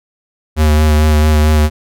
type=tone with vibrato; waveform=square; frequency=76.5 Hz; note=D#2; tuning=29 cents flat; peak=-8 dBFS; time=0.56-1.7 s; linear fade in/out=50 ms; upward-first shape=sine; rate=4.5 Hz; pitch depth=23 cents each way; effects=none